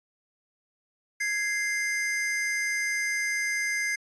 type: tone pair together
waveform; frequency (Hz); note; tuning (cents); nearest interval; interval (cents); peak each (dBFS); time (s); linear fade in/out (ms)
square; 1663.5 / 2088; G#6 / C7; +2 / -4; major third; 394; -32 / -28; 1.2-3.96; 10
effects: resampled to 22050 Hz